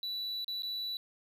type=tone with dropouts; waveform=triangle; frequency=3951 Hz; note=B7; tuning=in tune; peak=-33 dBFS; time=0.03-0.97 s; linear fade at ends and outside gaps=1 ms; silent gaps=0.445-0.48 / 0.622-0.632 s; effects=none